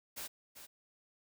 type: noise with echo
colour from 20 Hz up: white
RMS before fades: -43 dBFS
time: 0.16-0.28 s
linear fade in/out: 20 ms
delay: 390 ms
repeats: 1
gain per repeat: -9 dB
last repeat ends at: 0.67 s
effects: none